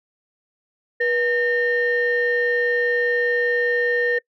sine tone pair together, 483.4 / 1825 Hz, B4 / A#6, -37 / -37 cents, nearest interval octave + major seventh, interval 2300 cents, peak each -19 dBFS, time 1-4.19 s, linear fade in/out 10 ms, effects noise-tail reverb RT60 0.1 s tail -25 dB re dry + tanh soft clip ceiling -12 dBFS

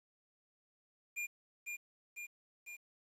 square tone with echo, 2408 Hz, D7, 43 cents sharp, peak -38 dBFS, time 1.16-1.27 s, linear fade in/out 20 ms, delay 500 ms, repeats 3, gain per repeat -3 dB, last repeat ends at 2.77 s, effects resampled to 32000 Hz + 11-bit

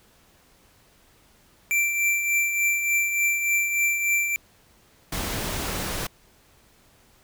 square tone with tremolo, 2349 Hz, D7, in tune, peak -19 dBFS, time 1.71-4.36 s, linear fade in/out 0 ms, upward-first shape triangle, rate 3.4 Hz, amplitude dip 55%
pink noise, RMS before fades -29 dBFS, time 5.12-6.07 s, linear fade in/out 5 ms
effects pink hiss -58 dBFS RMS until 7.23 s

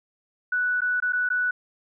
sine tone with dropouts, 1480 Hz, F#6, in tune, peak -21 dBFS, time 0.52-1.51 s, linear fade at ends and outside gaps 5 ms, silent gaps 0.807-0.817 / 1.002-1.023 / 1.124-1.131 / 1.29-1.301 s, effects none

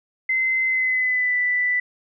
sine tone with pitch glide, 2060 to 1981.8 Hz, C7 to B6, -28 to +5 cents, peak -18 dBFS, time 0.29-1.8 s, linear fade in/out 5 ms, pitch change -67 cents, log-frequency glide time 0.66-1.37 s, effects none

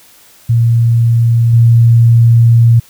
sine tone with level steps, 116.54 Hz, A#2, in tune, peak -6 / -3 dBFS, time 0.49-2.8 s, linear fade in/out 10 ms, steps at 1.53 s, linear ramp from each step 5 ms, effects white hiss -43 dBFS RMS until 2.89 s

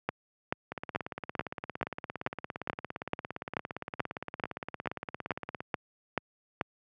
two click trains, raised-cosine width 0.5 ms, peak -13 / -21 dBFS, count 16 / 86, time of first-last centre 0.09-6.612 / 0.72-5.605 s, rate 2.3 / 17.4 Hz, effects high-pass 100 Hz 12 dB/octave

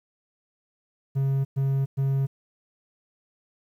triangle tone bursts, 136.1 Hz, C#3, 31 cents flat, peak -19 dBFS, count 3, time 1.15-2.27 s, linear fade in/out 20 ms, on 300 ms, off 110 ms, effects 10-bit

